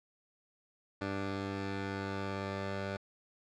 10% pulse tone pair together, 98 / 294.2 Hz, G2 / D4, 0 / +3 cents, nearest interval octave + perfect fifth, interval 1903 cents, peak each -28 / -33 dBFS, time 1.01-2.97 s, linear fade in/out 5 ms, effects low-pass 4000 Hz 12 dB/octave

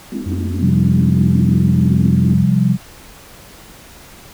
pink band-pass noise, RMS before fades -25 dBFS, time 0.12-2.34 s, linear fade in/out 2 ms, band 210 to 330 Hz, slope 48 dB/octave
sine tone with vibrato, 89.5 Hz, F2, 43 cents sharp, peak -19 dBFS, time 0.26-2.44 s, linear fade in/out 5 ms, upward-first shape square, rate 10 Hz, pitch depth 23 cents each way
sine chord, C suspended fourth, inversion none, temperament equal with one note detuned, 130.81 / 174.61 / 197.36 Hz, C3 / F3 / G3, 0 / 0 / +12 cents, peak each -15 dBFS, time 0.6-2.78 s, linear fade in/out 50 ms
effects pink hiss -40 dBFS RMS until 4.33 s

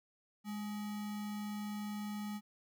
sine tone with sample-and-hold, 207.7 Hz, G#3, in tune, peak -38 dBFS, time 0.44-2.41 s, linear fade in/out 50 ms, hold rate 1050 Hz, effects none

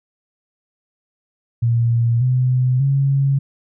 sine tone with pitch steps, 117.2 / 127.07 / 137.77 Hz, A#2 / B2 / C#3, +10 / +50 / -10 cents, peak -13 dBFS, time 1.62-3.39 s, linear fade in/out 10 ms, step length 590 ms, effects none

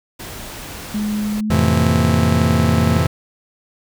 pink noise, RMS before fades -32 dBFS, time 0.19-1.41 s, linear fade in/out 10 ms
sine tone with pitch glide, 210 to 229 Hz, G#3 to A#3, +19 to -31 cents, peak -18 dBFS, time 0.94-2.98 s, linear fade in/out 5 ms, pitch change +150 cents, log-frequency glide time 1.32-1.95 s
45% pulse chord, F major seventh, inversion none, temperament just, 87.31 / 109.13 / 130.96 / 163.7 Hz, F2 / A2 / C3 / E3, 0 / -14 / +2 / -12 cents, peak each -18 / -23 / -20 / -19 dBFS, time 1.5-3.07 s, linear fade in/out 5 ms
effects none

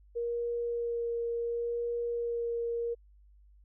sine tone with vibrato, 471 Hz, A#4, 18 cents sharp, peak -30 dBFS, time 0.15-2.95 s, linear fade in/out 20 ms, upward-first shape sine, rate 0.7 Hz, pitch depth 10 cents each way, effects added 50 Hz sine -56 dBFS peak until 3.64 s

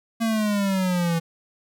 square exponential sweep, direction down, 230 to 164.3 Hz, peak -21 dBFS, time 0.2-1.2 s, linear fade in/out 20 ms, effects none

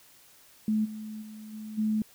sine tone with level steps, 215.8 Hz, A3, 33 cents flat, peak -23 / -36 / -41 / -37 / -24 dBFS, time 0.68-2.02 s, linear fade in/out 2 ms, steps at 0.84 / 1.21 / 1.52 / 1.77 s, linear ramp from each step 20 ms, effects white hiss -57 dBFS RMS until 2.14 s

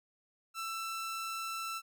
sawtooth tone, 1333 Hz, E6, 19 cents sharp, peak -33 dBFS, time 0.54-1.82 s, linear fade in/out 50 ms, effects none

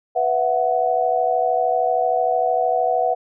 sine chord, B suspended fourth, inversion none, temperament equal with one note detuned, 493.9 / 666.9 / 740 Hz, B4 / E5 / F#5, 0 / +20 / 0 cents, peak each -23 / -21 / -19 dBFS, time 0.15-3.15 s, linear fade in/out 20 ms, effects none

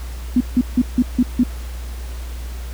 sine tone bursts, 246.8 Hz, B3, 1 cent flat, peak -10 dBFS, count 6, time 0.36-1.436 s, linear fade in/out 5 ms, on 46 ms, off 160 ms, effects added 60 Hz sine -26 dBFS peak until 2.73 s + pink hiss -40 dBFS RMS until 2.73 s

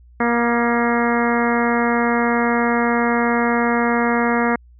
harmonic tone with a mistuned harmonic, 236.9 Hz, A#3, 28 cents sharp, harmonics 1 / 2 / 3 / 4 / 5 / 6 / 7 / 8 / 9, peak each -19 / -22 / -24 / -25 / -26 / -27 / -27 / -28 / -29 dBFS, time 0.2-4.56 s, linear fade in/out 5 ms, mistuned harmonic 6, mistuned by -31 cents, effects added 60 Hz sine -44 dBFS peak until 4.79 s

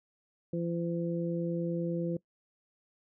harmonic tone, 170 Hz, F3, 46 cents flat, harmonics 1 / 2 / 3, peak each -32 / -35 / -37 dBFS, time 0.53-2.17 s, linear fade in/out 5 ms, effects noise-tail reverb RT60 0.1 s tail -21 dB re dry

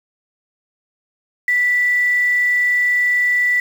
sine tone with quantisation, 1969 Hz, B6, 6 cents flat, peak -13 dBFS, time 1.48-3.6 s, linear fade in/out 2 ms, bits 6, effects none

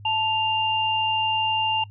sine tone pair together, 879.5 / 2794 Hz, A5 / F7, -1 / 0 cents, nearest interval octave + minor sixth, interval 2001 cents, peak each -23 dBFS, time 0.05-1.84 s, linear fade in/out 5 ms, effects noise-tail reverb RT60 0.1 s tail -23 dB re dry + added 102 Hz sine -40 dBFS peak until 1.9 s

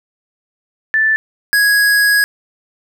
sine / square tone pair in turn, 1760 / 1661.9 Hz, A6 / G#6, 0 / +1 cents, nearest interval minor second, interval 99 cents, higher first, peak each -10 dBFS, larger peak neither, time 0.94-1.16 / 1.53-2.24 s, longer second, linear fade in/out 0 ms, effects none

